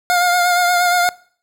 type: tone with vibrato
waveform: 25% pulse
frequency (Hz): 710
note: F5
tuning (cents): +28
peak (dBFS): -9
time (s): 0.1-1.09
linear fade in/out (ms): 0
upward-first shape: triangle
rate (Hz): 8.5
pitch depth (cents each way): 34
effects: noise-tail reverb RT60 0.5 s tail -22 dB re dry